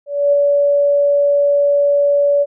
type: tone with ADSR envelope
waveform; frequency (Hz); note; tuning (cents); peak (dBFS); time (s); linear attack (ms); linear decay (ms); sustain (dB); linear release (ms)
sine; 572; D5; -46; -8; 0.06-2.46; 270; 5; -2; 41
effects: none